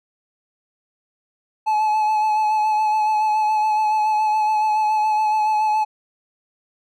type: tone with vibrato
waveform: triangle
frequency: 858 Hz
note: A5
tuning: 44 cents flat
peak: -14 dBFS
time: 1.66-5.85 s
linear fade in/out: 20 ms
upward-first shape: sine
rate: 7.1 Hz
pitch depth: 25 cents each way
effects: none